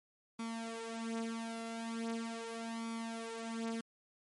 sawtooth tone with flanger, 228.1 Hz, A#3, 37 cents flat, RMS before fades -41 dBFS, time 0.39-3.81 s, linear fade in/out 5 ms, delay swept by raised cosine 0.87 to 5.87 ms, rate 0.4 Hz, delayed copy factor +0.8, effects MP3 48 kbps

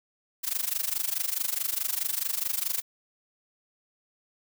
blue noise with amplitude modulation, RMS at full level -26 dBFS, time 0.43-2.82 s, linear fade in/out 20 ms, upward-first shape sine, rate 24.7 Hz, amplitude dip 90%, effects none

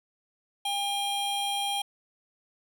square tone pair together, 804 / 3218 Hz, G5 / G7, +44 / +45 cents, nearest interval 2 octaves, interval 2401 cents, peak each -31 / -31 dBFS, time 0.65-1.82 s, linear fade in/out 5 ms, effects none

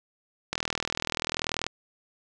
click train, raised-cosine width 0.2 ms, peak -10 dBFS, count 47, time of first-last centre 0.53-1.666 s, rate 40.5 Hz, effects resampled to 24000 Hz + 8-bit

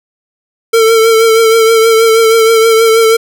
square tone with vibrato, 450 Hz, A4, 39 cents sharp, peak -5 dBFS, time 0.73-3.17 s, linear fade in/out 10 ms, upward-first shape triangle, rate 6.3 Hz, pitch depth 39 cents each way, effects none

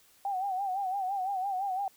sine tone with vibrato, 770 Hz, G5, 31 cents flat, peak -29 dBFS, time 0.25-1.88 s, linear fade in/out 2 ms, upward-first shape sine, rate 5.9 Hz, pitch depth 88 cents each way, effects white hiss -62 dBFS RMS until 1.96 s

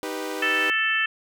sawtooth chord, Eb augmented, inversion none, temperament equal, 311.1 / 392 / 493.9 Hz, Eb4 / G4 / B4, 0 / 0 / 0 cents, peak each -29 dBFS, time 0.03-0.7 s, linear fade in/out 0 ms
harmonic tone, 440.7 Hz, A4, 3 cents sharp, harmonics 3 / 4 / 5 / 6 / 7, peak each -30 / -23 / -33 / -25 / -30 dBFS, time 0.42-1.06 s, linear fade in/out 5 ms
effects none

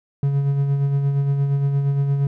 triangle tone with tremolo, 140 Hz, C#3, 18 cents sharp, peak -13 dBFS, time 0.23-2.27 s, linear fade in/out 2 ms, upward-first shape sine, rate 8.6 Hz, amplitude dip 40%, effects none

